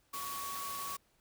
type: tone in noise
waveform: sine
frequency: 1121 Hz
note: C#6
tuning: 19 cents sharp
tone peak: -40 dBFS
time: 0.13-0.97 s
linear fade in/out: 10 ms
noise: white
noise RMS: -43 dBFS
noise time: 0.13-0.97 s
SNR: 0 dB
effects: pink hiss -72 dBFS RMS until 1.2 s